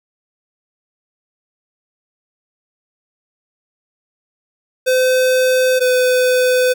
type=tone pair in turn; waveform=square; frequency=512 / 504.4 Hz; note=C5 / B4; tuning=-38 / +36 cents; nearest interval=unison; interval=26 cents; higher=first; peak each=-12 dBFS; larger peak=neither; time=4.86-5.8 / 5.8-6.74 s; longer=neither; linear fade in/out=20 ms; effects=none